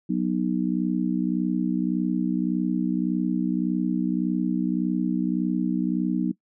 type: harmonic tone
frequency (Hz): 61.74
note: B1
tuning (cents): 0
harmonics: 3 / 4 / 5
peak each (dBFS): -25 / -26 / -27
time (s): 0.09-6.32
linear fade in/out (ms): 10
effects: noise-tail reverb RT60 0.1 s tail -20 dB re dry